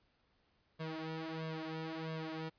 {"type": "tone with flanger", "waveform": "sawtooth", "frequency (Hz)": 160, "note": "D#3", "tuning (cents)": 49, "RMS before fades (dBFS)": -42, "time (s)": [0.79, 2.5], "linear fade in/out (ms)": 20, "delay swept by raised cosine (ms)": [1.8, 4.1], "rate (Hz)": 1.5, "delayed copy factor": 1, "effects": ["pink hiss -75 dBFS RMS until 2.58 s", "resampled to 11025 Hz"]}